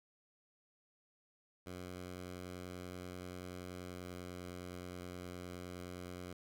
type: tone with pitch glide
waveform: 10% pulse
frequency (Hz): 90.4 to 89.62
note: F#2 to F2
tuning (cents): -40 to +45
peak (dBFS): -37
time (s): 1.66-6.33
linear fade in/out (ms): 5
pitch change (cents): -15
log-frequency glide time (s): 3.77-4.36
effects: none